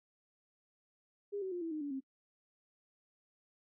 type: tone with pitch steps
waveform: sine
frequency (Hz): 405.7 / 378.5 / 353.2 / 329.5 / 307.5 / 286.9 / 267.7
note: G#4 / F#4 / F4 / E4 / D#4 / D4 / C4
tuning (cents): -41 / +39 / +20 / -1 / -20 / -40 / +40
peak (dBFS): -36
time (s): 1.32-2.006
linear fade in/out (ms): 20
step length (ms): 98
effects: noise-tail reverb RT60 0.1 s tail -20 dB re dry